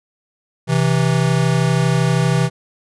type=tone pair together; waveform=square; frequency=130.81 / 163.48 Hz; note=C3 / E3; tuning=0 / -14 cents; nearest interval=major third; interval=386 cents; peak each=-17 dBFS; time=0.67-2.5 s; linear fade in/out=50 ms; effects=resampled to 24000 Hz